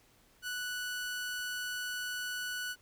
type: tone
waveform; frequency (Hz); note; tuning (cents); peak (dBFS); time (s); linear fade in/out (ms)
sawtooth; 1480; F#6; 0; -32; 0.42-2.76; 50
effects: pink hiss -65 dBFS RMS until 2.81 s